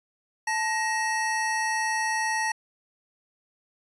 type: tone pair together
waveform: square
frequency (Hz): 880 / 1882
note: A5 / A#6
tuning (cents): 0 / +16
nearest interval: octave + minor second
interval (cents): 1316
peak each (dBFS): -28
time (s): 0.47-2.52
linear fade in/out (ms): 5
effects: resampled to 24000 Hz